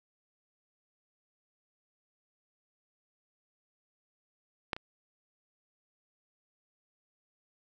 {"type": "clicks", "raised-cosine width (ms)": 0.3, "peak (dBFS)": [-14, -25], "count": 2, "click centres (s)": [4.732, 4.765], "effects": []}